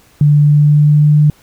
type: tone with pitch glide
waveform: sine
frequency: 147.2 to 149.51 Hz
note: D3 to D3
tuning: +4 to +31 cents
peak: -5 dBFS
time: 0.21-1.3 s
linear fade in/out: 2 ms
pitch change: +27 cents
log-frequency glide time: 0.42-1.14 s
effects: pink hiss -48 dBFS RMS until 1.42 s